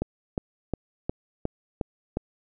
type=click train; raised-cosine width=2 ms; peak=-13 dBFS; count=7; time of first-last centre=0.02-2.171 s; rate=2.79 Hz; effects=none